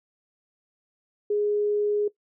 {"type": "tone", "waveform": "sine", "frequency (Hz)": 415.3, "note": "G#4", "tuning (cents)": 0, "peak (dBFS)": -21, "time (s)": [1.3, 2.08], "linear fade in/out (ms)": 5, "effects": ["noise-tail reverb RT60 0.1 s tail -18 dB re dry"]}